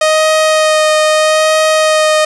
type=tone with vibrato; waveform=sawtooth; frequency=622.3 Hz; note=D#5; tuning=in tune; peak=-4 dBFS; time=0.01-2.25 s; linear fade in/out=5 ms; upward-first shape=sine; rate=0.78 Hz; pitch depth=13 cents each way; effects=resampled to 24000 Hz + 7-bit